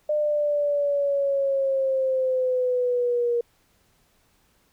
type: linear sweep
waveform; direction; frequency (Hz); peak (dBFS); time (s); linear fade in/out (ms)
sine; down; 603 to 472.5; -20; 0.09-3.41; 5
effects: pink hiss -64 dBFS RMS until 4.72 s